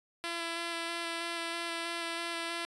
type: tone with vibrato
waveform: 5% pulse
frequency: 336.9 Hz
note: E4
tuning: 38 cents sharp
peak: -23 dBFS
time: 0.24-2.65 s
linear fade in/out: 0 ms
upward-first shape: square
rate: 3.1 Hz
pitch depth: 11 cents each way
effects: resampled to 22050 Hz